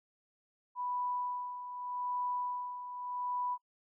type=tone with tremolo; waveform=sine; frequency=987.8 Hz; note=B5; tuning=in tune; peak=-32 dBFS; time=0.75-3.58 s; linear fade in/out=50 ms; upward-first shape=sine; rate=0.83 Hz; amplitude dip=65%; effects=noise-tail reverb RT60 0.1 s tail -25 dB re dry